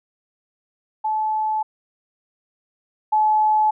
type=tone pair in turn; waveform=sine; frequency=865 / 858.5 Hz; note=A5 / A5; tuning=-30 / -43 cents; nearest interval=unison; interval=13 cents; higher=first; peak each=-19 / -14 dBFS; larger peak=second; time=1.04-1.63 / 3.12-3.71 s; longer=neither; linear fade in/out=10 ms; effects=none